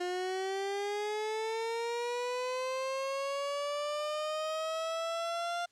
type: linear sweep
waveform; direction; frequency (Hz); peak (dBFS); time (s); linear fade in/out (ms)
30% pulse; up; 354.8 to 698.5; -30; 0-5.66; 10
effects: white hiss -70 dBFS RMS until 5.71 s + low-pass 7000 Hz 12 dB/octave